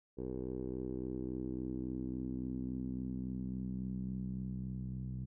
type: tone with low-pass filter sweep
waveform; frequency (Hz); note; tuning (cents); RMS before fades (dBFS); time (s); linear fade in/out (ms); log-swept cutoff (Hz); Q
10% pulse; 63.6; C2; -48; -40; 0.17-5.26; 20; 440 to 150; 3.2
effects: none